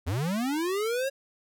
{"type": "linear sweep", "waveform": "square", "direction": "up", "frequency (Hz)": [75, 554.4], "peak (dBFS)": -27, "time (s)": [0.06, 1.1], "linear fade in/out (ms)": 20, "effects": []}